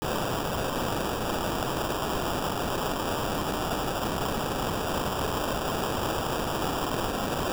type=noise with sample-and-hold; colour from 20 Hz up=white; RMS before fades=-29 dBFS; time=0.02-7.52 s; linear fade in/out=0 ms; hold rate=2100 Hz; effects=none